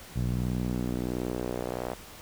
sawtooth tone with band-pass filter sweep, 61.4 Hz, B1, 9 cents flat, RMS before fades -31 dBFS, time 0.15-1.95 s, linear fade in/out 20 ms, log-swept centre 130 to 670 Hz, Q 1.5, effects pink hiss -47 dBFS RMS until 2.21 s

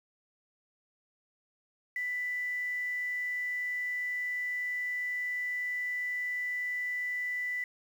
sine tone with quantisation, 1983 Hz, B6, 7 cents sharp, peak -31 dBFS, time 1.96-7.64 s, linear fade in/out 2 ms, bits 9, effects none

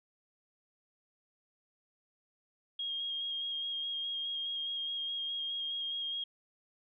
sine tone with vibrato, 3252 Hz, G#7, 37 cents flat, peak -34 dBFS, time 2.79-6.24 s, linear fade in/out 5 ms, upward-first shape square, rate 4.8 Hz, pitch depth 13 cents each way, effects none

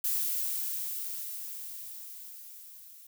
violet noise with level ramp, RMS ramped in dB -29 to -52 dBFS, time 0.04-3.07 s, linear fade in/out 5 ms, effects none

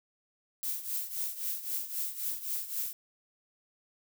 violet noise with tremolo, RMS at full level -32 dBFS, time 0.63-2.93 s, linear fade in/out 0 ms, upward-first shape triangle, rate 3.8 Hz, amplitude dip 80%, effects none

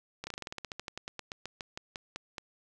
slowing click train, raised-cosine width 0.2 ms, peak -21 dBFS, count 23, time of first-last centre 0.24-2.382 s, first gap 30 ms, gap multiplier 1.1, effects none

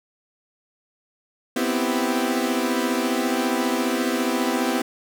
sawtooth chord, C major seventh, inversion third, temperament equal, 246.9 / 261.6 / 329.6 / 392 Hz, B3 / C4 / E4 / G4, 0 / 0 / 0 / 0 cents, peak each -21 / -22 / -23 / -25 dBFS, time 1.56-4.82 s, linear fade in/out 5 ms, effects none

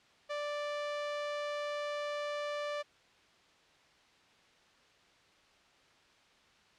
sawtooth tone, 587 Hz, D5, 1 cent flat, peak -31 dBFS, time 0.29-2.83 s, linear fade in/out 20 ms, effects white hiss -64 dBFS RMS until 6.78 s + low-pass 4000 Hz 12 dB/octave

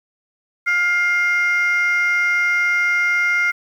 sine tone pair together, 1412.2 / 2114 Hz, F6 / C7, +19 / +17 cents, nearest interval perfect fifth, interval 698 cents, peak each -17 / -15 dBFS, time 0.66-3.52 s, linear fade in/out 20 ms, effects tanh soft clip ceiling -11 dBFS + 8-bit

